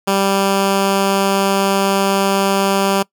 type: tone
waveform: 10% pulse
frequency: 196 Hz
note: G3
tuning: in tune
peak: -5 dBFS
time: 0.07-3.03 s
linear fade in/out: 10 ms
effects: noise-tail reverb RT60 0.1 s tail -23 dB re dry